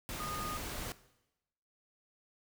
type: tone in noise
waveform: sine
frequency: 1230 Hz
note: D#6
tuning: 20 cents flat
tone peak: -39 dBFS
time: 0.2-0.57 s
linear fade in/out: 0 ms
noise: pink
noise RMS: -41 dBFS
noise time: 0.09-0.92 s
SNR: -1 dB
effects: noise-tail reverb RT60 0.9 s tail -17 dB re dry